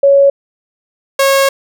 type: tone pair in turn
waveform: sine / sawtooth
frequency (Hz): 557 / 546.5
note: C#5 / C#5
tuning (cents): +8 / -25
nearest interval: unison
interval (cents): 33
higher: first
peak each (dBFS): -4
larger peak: neither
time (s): 0.03-0.3 / 1.19-1.49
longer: second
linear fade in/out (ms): 5
effects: none